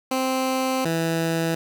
15% pulse tone pair in turn, 261.2 / 164.55 Hz, C4 / E3, -3 / -3 cents, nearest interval minor sixth, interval 800 cents, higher first, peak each -15 dBFS, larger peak neither, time 0.11-0.85 / 0.85-1.55 s, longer first, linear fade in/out 5 ms, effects none

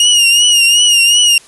sawtooth tone with vibrato, 2852 Hz, F7, 36 cents sharp, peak -3 dBFS, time 0-1.38 s, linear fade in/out 2 ms, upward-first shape triangle, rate 2.7 Hz, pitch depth 72 cents each way, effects white hiss -41 dBFS RMS until 1.47 s + resampled to 24000 Hz

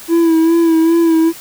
triangle tone with vibrato, 329.6 Hz, E4, in tune, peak -6 dBFS, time 0.08-1.33 s, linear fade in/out 50 ms, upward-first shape sine, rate 2.5 Hz, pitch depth 38 cents each way, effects white hiss -34 dBFS RMS until 1.4 s

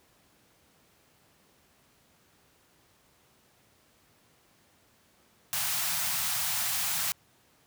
white band-stop noise, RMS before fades -30 dBFS, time 5.53-7.12 s, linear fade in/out 0 ms, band 190 to 660 Hz, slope 48 dB/octave, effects pink hiss -64 dBFS RMS until 7.66 s + high-pass 80 Hz 12 dB/octave

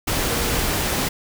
sine tone in noise, 472.1 Hz, A#4, 22 cents sharp, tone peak -31 dBFS, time 0.23-0.6 s, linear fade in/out 10 ms, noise pink, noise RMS -22 dBFS, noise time 0.07-1.09 s, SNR -12 dB, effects none

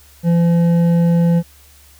sine tone with hard clipping, 170 Hz, F3, 46 cents flat, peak -12 dBFS, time 0.23-1.43 s, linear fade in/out 50 ms, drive 7 dB, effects added 71 Hz sine -47 dBFS peak until 1.99 s + white hiss -48 dBFS RMS until 1.99 s

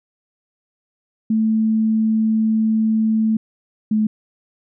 sine tone pair in turn, 220 / 215.5 Hz, A3 / A3, 0 / -36 cents, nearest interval unison, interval 36 cents, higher first, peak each -14 dBFS, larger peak neither, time 1.3-3.37 / 3.91-4.07 s, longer first, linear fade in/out 5 ms, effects none

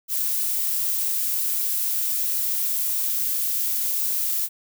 violet noise, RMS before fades -24 dBFS, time 0.08-4.49 s, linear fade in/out 50 ms, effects none

